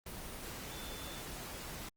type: tone in noise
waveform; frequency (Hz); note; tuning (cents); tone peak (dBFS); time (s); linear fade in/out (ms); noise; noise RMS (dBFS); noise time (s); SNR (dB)
sine; 3520; A7; 0; -52; 0.71-1.21; 5; pink; -45; 0.06-1.89; -10
effects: Opus 24 kbps